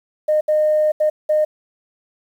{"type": "tone bursts at uneven times", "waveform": "sine", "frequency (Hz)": 612, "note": "D#5", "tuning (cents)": -29, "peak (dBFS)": -12, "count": 4, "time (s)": [[0.28, 0.41], [0.48, 0.92], [1, 1.1], [1.29, 1.45]], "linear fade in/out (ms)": 10, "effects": ["tanh soft clip ceiling -8 dBFS", "8-bit"]}